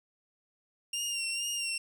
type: tone with vibrato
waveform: 20% pulse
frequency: 2779 Hz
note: F7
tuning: 9 cents flat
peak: -26 dBFS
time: 0.93-1.78 s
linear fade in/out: 5 ms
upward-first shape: sine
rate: 2.2 Hz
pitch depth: 41 cents each way
effects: none